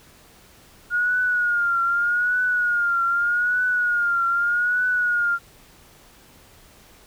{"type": "tone with vibrato", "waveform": "sine", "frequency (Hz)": 1431, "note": "F6", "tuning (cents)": 42, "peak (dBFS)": -18, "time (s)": [0.9, 5.39], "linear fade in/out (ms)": 50, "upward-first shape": "triangle", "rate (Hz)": 0.82, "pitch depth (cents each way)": 78, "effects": ["pink hiss -51 dBFS RMS until 7.06 s"]}